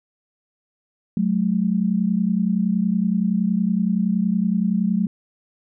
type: tone pair together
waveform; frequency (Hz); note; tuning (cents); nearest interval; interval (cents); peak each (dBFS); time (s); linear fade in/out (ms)
sine; 185 / 215.7; F#3 / A3; 0 / -34; minor third; 266; -20; 1.17-5.07; 2
effects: none

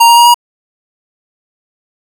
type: tone with pitch steps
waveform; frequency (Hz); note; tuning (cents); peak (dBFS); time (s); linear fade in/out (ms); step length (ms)
square; 932.3 / 940.4 / 948.6 / 956.9; A#5 / A#5 / A#5 / A#5; 0 / +15 / +30 / +45; -3; 0-0.344; 10; 86
effects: none

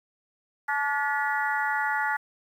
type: harmonic tone with a mistuned harmonic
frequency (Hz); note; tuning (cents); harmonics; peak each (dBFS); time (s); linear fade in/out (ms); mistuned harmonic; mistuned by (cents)
287.7; D4; -36; 3 / 4 / 5 / 6 / 7; -28 / -36 / -29 / -32 / -32; 0.68-2.17; 10; 7; -62
effects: 9-bit

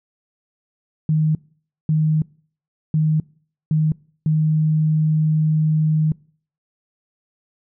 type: tone bursts at uneven times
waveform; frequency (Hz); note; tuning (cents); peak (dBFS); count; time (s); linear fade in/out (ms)
sine; 155.5; D#3; -1; -14; 5; 1.09-1.35 / 1.89-2.22 / 2.94-3.2 / 3.71-3.92 / 4.26-6.12; 2
effects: noise-tail reverb RT60 0.5 s tail -24 dB re dry

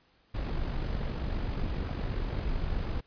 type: noise with amplitude modulation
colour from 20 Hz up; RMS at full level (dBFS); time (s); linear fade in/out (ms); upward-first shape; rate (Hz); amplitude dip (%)
brown; -30; 0.34-3.01; 10; sine; 47.9; 40
effects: pink hiss -66 dBFS RMS until 3.06 s + resampled to 11025 Hz

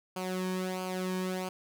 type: tone with flanger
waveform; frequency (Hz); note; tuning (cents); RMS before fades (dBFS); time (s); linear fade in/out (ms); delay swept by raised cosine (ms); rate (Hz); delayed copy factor
sawtooth; 185; F#3; 0; -34; 0.16-1.49; 5; 0.53 to 1.49; 1.5; -0.7
effects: none

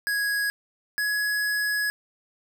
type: tone pair in turn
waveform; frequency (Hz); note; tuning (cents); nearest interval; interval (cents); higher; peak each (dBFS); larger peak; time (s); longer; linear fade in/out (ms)
square; 1661.2 / 1680.5; G#6 / G#6; 0 / +20; unison; 20; second; -24; neither; 0.07-0.5 / 0.98-1.9; second; 0
effects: none

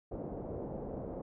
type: low-pass noise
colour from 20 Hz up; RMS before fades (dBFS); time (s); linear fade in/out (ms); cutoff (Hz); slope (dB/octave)
white; -41; 0.11-1.22; 10; 590; 24
effects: none

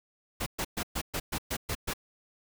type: noise bursts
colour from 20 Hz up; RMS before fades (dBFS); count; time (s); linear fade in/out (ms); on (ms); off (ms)
pink; -32; 9; 0.4-1.936; 10; 64; 120
effects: none

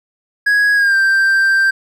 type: tone with pitch glide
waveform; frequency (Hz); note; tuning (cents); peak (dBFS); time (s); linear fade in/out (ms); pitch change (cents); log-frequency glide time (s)
triangle; 1661.2 to 1573.4; G#6 to G6; 0 to +6; -8; 0.46-1.71; 10; -94; 0.75-0.96
effects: none

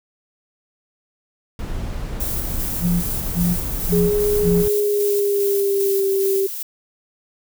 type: noise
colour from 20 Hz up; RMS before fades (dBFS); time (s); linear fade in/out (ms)
brown; -26; 1.59-4.68; 2
type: noise with tremolo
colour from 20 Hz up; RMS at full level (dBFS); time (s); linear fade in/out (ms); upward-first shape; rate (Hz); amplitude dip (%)
violet; -26; 2.2-6.63; 5; square; 2.5; 30
type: tone bursts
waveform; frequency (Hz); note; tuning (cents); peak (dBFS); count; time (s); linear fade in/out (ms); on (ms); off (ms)
sine; 174.61; F3; 0; -16; 4; 2.8-4.65; 50; 230; 310
type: tone with pitch glide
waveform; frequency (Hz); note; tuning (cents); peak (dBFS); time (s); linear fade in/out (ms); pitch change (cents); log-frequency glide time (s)
sine; 415.3 to 389.7; G#4 to G4; 0 to -10; -16; 3.92-6.47; 10; -110; 4.77-6.1
effects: none

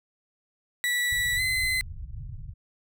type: tone with pitch glide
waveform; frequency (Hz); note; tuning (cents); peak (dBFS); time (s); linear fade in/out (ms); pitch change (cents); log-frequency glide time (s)
35% pulse; 1952 to 2043; B6 to C7; -21 to -42; -22; 0.84-1.81; 0; +79; 1.36-1.41
type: low-pass noise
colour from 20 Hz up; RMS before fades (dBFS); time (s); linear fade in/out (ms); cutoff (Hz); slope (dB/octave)
pink; -38; 1.11-2.54; 10; 140; 48
effects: none

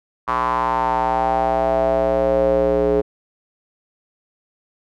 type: tone with band-pass filter sweep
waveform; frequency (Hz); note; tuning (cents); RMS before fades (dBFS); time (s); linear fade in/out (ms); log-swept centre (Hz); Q
square; 60; B1; -49; -18; 0.27-3.02; 20; 1100 to 450; 5.6
effects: none

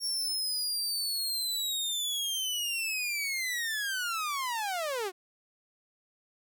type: linear sweep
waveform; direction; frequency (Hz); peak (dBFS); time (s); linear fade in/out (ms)
sawtooth; down; 5530 to 349.2; -27; 0-5.12; 50
effects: none

